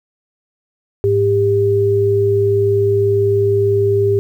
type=tone pair together; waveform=sine; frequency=104.7 / 398.5 Hz; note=G#2 / G4; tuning=+15 / +28 cents; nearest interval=octave + major seventh; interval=2313 cents; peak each=-17 / -12 dBFS; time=1.04-4.19 s; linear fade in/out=0 ms; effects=8-bit